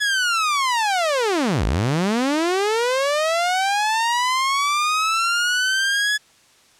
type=linear two-way sweep; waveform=sawtooth; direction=down then up; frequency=1706 to 46 to 1706 Hz; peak=-14 dBFS; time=0-6.18 s; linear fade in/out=20 ms; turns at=1.65 s; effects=white hiss -54 dBFS RMS until 6.79 s + low-pass 8000 Hz 12 dB/octave